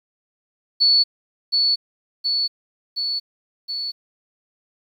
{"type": "tone with echo", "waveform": "sine", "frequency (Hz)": 4435, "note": "C#8", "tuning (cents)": 0, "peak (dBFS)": -12, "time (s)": [0.8, 1.04], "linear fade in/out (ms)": 20, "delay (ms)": 720, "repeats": 4, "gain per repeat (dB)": -3, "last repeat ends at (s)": 3.92, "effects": ["9-bit"]}